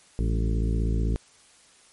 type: harmonic tone with a mistuned harmonic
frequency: 55.7 Hz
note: A1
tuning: 22 cents sharp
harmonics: 1 / 2 / 3 / 4 / 5 / 6 / 7 / 8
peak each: -23 / -29 / -33 / -35 / -37 / -39 / -40 / -41 dBFS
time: 0.19-1.16 s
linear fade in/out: 0 ms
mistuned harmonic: 4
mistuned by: -75 cents
effects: white hiss -56 dBFS RMS until 1.92 s + MP3 48 kbps